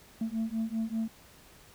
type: beating tone pair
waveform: sine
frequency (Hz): 221.3 / 226.4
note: A3 / A3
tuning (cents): +10 / +50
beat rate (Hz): 5.1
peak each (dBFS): -31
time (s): 0.21-1.08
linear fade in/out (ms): 5
effects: tanh soft clip ceiling -26 dBFS + pink hiss -56 dBFS RMS until 1.74 s